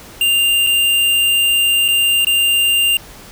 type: tone with dropouts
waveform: square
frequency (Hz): 2794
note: F7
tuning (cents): 0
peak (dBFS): -12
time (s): 0.21-2.97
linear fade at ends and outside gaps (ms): 2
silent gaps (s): 0.666-0.67 / 1.881-1.885 / 2.248-2.269
effects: pink hiss -38 dBFS RMS until 3.31 s